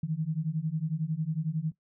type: beating tone pair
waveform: sine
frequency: 152.3 / 163.3 Hz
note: D#3 / E3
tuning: -37 / -16 cents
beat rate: 11 Hz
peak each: -31 dBFS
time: 0.03-1.72 s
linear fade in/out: 5 ms
effects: noise-tail reverb RT60 0.1 s tail -17 dB re dry